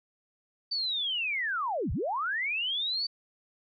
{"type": "linear two-way sweep", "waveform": "sine", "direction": "down then up", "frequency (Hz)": [4619, 45.47, 4619], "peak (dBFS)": -28, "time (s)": [0.71, 3.07], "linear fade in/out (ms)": 10, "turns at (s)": 1.92, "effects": []}